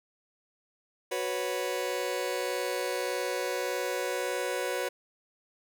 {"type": "chord", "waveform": "sawtooth", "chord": "F# suspended fourth", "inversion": "none", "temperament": "just", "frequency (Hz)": [370, 493.3, 555], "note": ["F#4", "B4", "C#5"], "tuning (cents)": [0, -2, 2], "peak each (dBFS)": [-31, -29, -30], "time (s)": [1.11, 4.89], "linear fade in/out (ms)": 10, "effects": []}